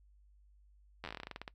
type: slowing click train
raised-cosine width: 0.3 ms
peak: -26 dBFS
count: 16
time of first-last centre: 1.04-1.478 s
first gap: 10 ms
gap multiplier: 1.14
effects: noise-tail reverb RT60 0.1 s tail -21 dB re dry + added 50 Hz sine -61 dBFS peak until 1.54 s